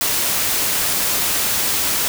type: noise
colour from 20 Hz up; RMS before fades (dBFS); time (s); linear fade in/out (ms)
white; -19; 0.01-2.08; 0
effects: none